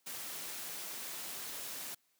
white noise with amplitude modulation, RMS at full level -41 dBFS, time 0.06-1.95 s, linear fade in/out 10 ms, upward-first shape sine, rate 217 Hz, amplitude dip 45%, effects white hiss -75 dBFS RMS until 2.19 s + high-pass 150 Hz 12 dB/octave

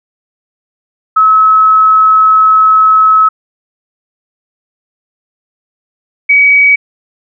sine tone pair in turn, 1290 / 2268 Hz, E6 / C#7, -38 / +39 cents, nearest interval minor seventh, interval 977 cents, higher second, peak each -3 dBFS, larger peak neither, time 1.16-3.29 / 6.29-6.76 s, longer first, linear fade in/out 10 ms, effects none

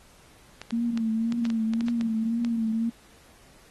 clicks, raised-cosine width 0.2 ms, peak -19 dBFS, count 11, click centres 0.616 / 0.707 / 0.975 / 1.323 / 1.453 / 1.502 / 1.736 / 1.808 / 1.884 / 2.011 / 2.448 s
sine tone with vibrato, 228.6 Hz, A#3, 34 cents flat, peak -23 dBFS, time 0.72-2.9 s, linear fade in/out 10 ms, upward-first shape triangle, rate 1.9 Hz, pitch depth 68 cents each way
effects pink hiss -56 dBFS RMS until 3.7 s + AAC 32 kbps

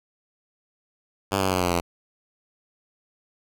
5% pulse tone with pitch steps, 98 / 94.88 / 91.86 / 88.94 / 86.11 Hz, G2 / F#2 / F#2 / F2 / F2, 0 / +44 / -12 / +32 / -24 cents, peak -10 dBFS, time 1.31-1.81 s, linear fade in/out 20 ms, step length 100 ms, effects none

